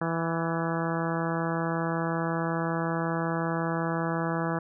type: harmonic tone with a mistuned harmonic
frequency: 165.4 Hz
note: E3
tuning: 6 cents sharp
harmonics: 1 / 2 / 3 / 4 / 5 / 6 / 7 / 8 / 9 / 10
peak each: -30 / -33 / -35 / -36 / -37 / -38 / -38 / -39 / -40 / -40 dBFS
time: 0.01-4.59 s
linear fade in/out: 5 ms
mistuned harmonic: 10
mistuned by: +36 cents
effects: none